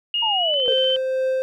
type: tone with pitch glide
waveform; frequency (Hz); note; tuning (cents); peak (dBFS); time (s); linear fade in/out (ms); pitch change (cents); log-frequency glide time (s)
sine; 2856 to 3079; F7 to G7; +38 to -32; -19; 0.14-0.96; 2; +130; 0.34-0.65
type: exponential sweep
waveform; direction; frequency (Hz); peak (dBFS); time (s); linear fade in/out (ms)
sine; down; 938 to 440; -22; 0.22-0.74; 10
type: click train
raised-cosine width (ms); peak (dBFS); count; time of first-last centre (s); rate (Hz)
0.3; -26; 8; 0.54-0.964; 16.5
type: tone with tremolo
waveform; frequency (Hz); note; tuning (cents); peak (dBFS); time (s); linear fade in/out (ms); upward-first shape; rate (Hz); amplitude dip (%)
triangle; 522; C5; -4; -16; 0.68-1.42; 0; triangle; 2.1; 30
effects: none